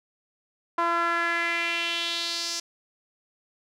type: tone with band-pass filter sweep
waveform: sawtooth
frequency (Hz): 339.4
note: F4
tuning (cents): -49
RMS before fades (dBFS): -27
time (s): 0.78-2.6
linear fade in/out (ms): 5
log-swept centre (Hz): 1100 to 5600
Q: 3.2
effects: none